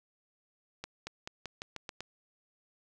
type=accelerating click train; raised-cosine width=0.2 ms; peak=-22 dBFS; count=8; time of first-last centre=0.84-2.006 s; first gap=230 ms; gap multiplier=0.89; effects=none